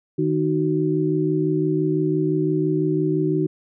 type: tone cluster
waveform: sine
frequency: 155.5 / 308.1 / 374 Hz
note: D#3 / D#4 / F#4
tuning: -1 / -17 / +19 cents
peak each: -23 / -22 / -22 dBFS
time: 0.18-3.47 s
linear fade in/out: 10 ms
effects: none